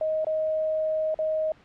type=tone with dropouts; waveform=sine; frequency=627 Hz; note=D#5; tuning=13 cents sharp; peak=-23 dBFS; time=0.01-1.52 s; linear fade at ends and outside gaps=2 ms; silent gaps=0.246-0.268 / 1.144-1.189 s; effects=pink hiss -56 dBFS RMS until 1.64 s + low-pass 3000 Hz 12 dB/octave